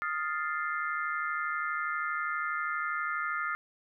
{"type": "chord", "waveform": "sine", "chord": "F dominant seventh", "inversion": "third", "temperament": "equal", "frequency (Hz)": [1244.5, 1396.9, 1760, 2093], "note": ["Eb6", "F6", "A6", "C7"], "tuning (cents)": [0, 0, 0, 0], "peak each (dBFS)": [-34, -34, -38, -39], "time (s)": [0.02, 3.55], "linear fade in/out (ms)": 0, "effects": []}